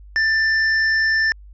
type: tone with tanh clipping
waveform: triangle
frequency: 1775 Hz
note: A6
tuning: 15 cents sharp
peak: -17 dBFS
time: 0.16-1.32 s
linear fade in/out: 0 ms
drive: 15 dB
effects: added 50 Hz sine -39 dBFS peak until 1.53 s + resampled to 16000 Hz